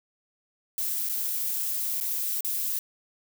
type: noise with dropouts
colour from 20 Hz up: violet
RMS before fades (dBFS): -29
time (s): 0.78-2.79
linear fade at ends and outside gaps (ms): 1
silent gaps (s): 1.089-1.095 / 2.002-2.01 / 2.407-2.447
effects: none